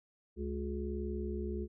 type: harmonic tone with a mistuned harmonic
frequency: 70.2 Hz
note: C#2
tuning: 22 cents sharp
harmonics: 1 / 3 / 5 / 6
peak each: -38 / -41 / -40 / -44 dBFS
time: 0.36-1.68 s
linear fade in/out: 50 ms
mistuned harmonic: 5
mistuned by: +45 cents
effects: none